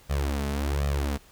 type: tone with flanger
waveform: sawtooth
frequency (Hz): 70.8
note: C#2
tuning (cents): +37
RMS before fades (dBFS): -27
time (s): 0.09-1.18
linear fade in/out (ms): 20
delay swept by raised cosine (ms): 1.6 to 4.7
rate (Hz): 1.3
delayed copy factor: +0.9
effects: pink hiss -55 dBFS RMS until 1.31 s